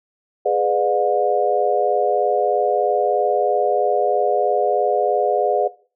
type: chord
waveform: sine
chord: G# diminished seventh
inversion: none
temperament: just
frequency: 415.3 / 498.4 / 598 / 717.6 Hz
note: G#4 / B4 / D5 / F5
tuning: 0 / +16 / +31 / +47 cents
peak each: -21 dBFS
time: 0.45-5.68 s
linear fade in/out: 10 ms
effects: noise-tail reverb RT60 0.4 s tail -19 dB re dry